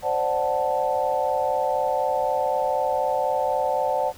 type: chord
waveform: sine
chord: D dominant seventh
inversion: third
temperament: equal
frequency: 523.3 / 587.3 / 740 / 880 Hz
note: C5 / D5 / F#5 / A5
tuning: 0 / 0 / 0 / 0 cents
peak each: -26 dBFS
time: 0.02-4.13 s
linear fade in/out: 50 ms
effects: pink hiss -47 dBFS RMS until 4.17 s